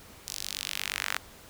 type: tone with high-pass filter sweep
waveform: sawtooth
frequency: 48.57 Hz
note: G1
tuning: 15 cents flat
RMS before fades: -35 dBFS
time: 0.27-1.18 s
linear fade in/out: 10 ms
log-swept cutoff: 5600 to 1500 Hz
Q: 1.5
effects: pink hiss -51 dBFS RMS until 1.49 s